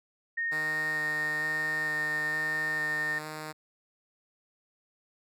sine tone with pitch glide, 1847 to 1823.7 Hz, A#6 to A#6, -16 to -38 cents, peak -28 dBFS, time 0.37-3.19 s, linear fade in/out 10 ms, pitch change -22 cents, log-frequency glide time 0.76-2.38 s
5% pulse tone with vibrato, 153.8 Hz, D#3, 20 cents flat, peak -26 dBFS, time 0.51-3.53 s, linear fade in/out 20 ms, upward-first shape square, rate 1.1 Hz, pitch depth 10 cents each way
effects none

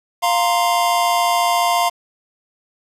square chord, F suspended fourth, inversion none, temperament equal, 698.5 / 932.3 / 1046.5 Hz, F5 / Bb5 / C6, 0 / 0 / 0 cents, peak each -18 / -21 / -21 dBFS, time 0.22-1.9 s, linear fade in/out 20 ms, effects resampled to 32000 Hz + 7-bit

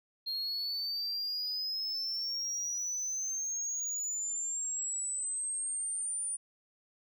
sine exponential sweep, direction up, 4213 to 9400 Hz, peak -30 dBFS, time 0.26-6.37 s, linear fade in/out 20 ms, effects tanh soft clip ceiling -32 dBFS

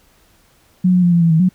sine tone with pitch steps, 182.6 / 180.6 / 175 / 171.1 / 166.7 / 160 / 183.6 Hz, F#3 / F#3 / F3 / F3 / E3 / D#3 / F#3, -23 / -42 / +4 / -35 / +20 / +49 / -13 cents, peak -9 dBFS, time 0.84-1.491 s, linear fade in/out 10 ms, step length 93 ms, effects pink hiss -54 dBFS RMS until 1.54 s

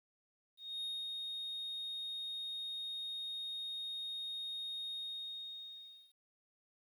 sine tone with ADSR envelope, 3716 Hz, A#7, 6 cents flat, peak -35 dBFS, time 0.57-6.14 s, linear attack 260 ms, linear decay 230 ms, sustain -3 dB, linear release 1200 ms, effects tanh soft clip ceiling -37 dBFS + 12-bit

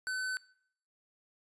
square tone, 1516 Hz, F#6, 42 cents sharp, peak -34 dBFS, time 0.07-0.37 s, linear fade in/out 0 ms, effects noise-tail reverb RT60 0.7 s tail -22 dB re dry + resampled to 24000 Hz

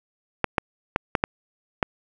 clicks, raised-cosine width 0.5 ms, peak -4 dBFS, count 6, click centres 0.443 / 0.582 / 0.961 / 1.152 / 1.239 / 1.828 s, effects none

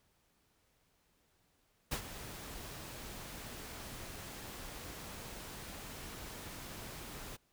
pink noise with ADSR envelope, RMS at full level -35 dBFS, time 1.91-7.37 s, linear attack 11 ms, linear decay 85 ms, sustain -12 dB, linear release 17 ms, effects pink hiss -74 dBFS RMS until 7.52 s

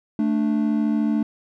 triangle tone pair together, 220 / 293.7 Hz, A3 / D4, 0 / 0 cents, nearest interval perfect fourth, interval 500 cents, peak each -18 / -21 dBFS, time 0.19-1.23 s, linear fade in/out 2 ms, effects none

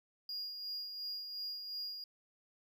triangle tone with tremolo, 4848 Hz, D#8, 46 cents flat, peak -37 dBFS, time 0.29-2.04 s, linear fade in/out 2 ms, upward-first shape sine, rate 2.8 Hz, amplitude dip 45%, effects none

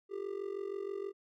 triangle tone with amplitude modulation, 396.6 Hz, G4, 20 cents sharp, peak -31 dBFS, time 0.09-1.13 s, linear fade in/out 50 ms, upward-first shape sine, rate 46.3 Hz, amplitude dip 85%, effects none

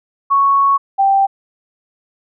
sine tone pair in turn, 1108.7 / 784 Hz, C#6 / G5, 0 / 0 cents, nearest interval tritone, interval 600 cents, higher first, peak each -9 dBFS, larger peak neither, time 0.3-0.78 / 0.98-1.27 s, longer first, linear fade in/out 20 ms, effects none

